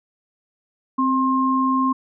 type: tone pair together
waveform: sine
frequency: 261.6 / 1063.8 Hz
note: C4 / C6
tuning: 0 / +28 cents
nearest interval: 2 octaves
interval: 2428 cents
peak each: -19 dBFS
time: 0.98-1.93 s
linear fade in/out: 10 ms
effects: none